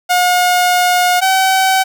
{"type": "tone pair in turn", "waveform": "sawtooth", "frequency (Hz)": [719, 762.2], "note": ["F#5", "G5"], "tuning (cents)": [-50, -49], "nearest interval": "minor second", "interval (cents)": 101, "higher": "second", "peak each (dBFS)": -6, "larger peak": "neither", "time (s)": [[0.09, 1.21], [1.21, 1.84]], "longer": "first", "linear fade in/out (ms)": 20, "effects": []}